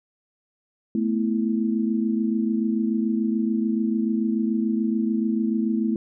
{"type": "chord", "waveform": "sine", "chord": "A suspended second", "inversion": "none", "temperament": "equal", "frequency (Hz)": [220, 246.9, 329.6], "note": ["A3", "B3", "E4"], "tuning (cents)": [0, 0, 0], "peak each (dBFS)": [-22, -27, -27], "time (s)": [0.95, 5.96], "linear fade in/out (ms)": 2, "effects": []}